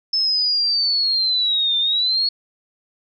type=linear two-way sweep; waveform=sine; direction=down then up; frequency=5260 to 3574 to 4372 Hz; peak=-16 dBFS; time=0.13-2.29 s; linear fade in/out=5 ms; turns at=1.78 s; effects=none